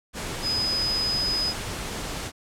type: tone in noise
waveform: sine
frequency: 5020 Hz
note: D#8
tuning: 15 cents sharp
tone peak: -23 dBFS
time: 0.42-1.54 s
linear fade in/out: 50 ms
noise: pink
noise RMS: -32 dBFS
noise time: 0.13-2.32 s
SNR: +6 dB
effects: low-pass 10000 Hz 12 dB/octave